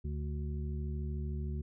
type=harmonic tone; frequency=73.42 Hz; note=D2; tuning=in tune; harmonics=1 / 2 / 3 / 5; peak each=-35 / -41 / -45 / -49 dBFS; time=0.04-1.62 s; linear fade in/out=10 ms; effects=none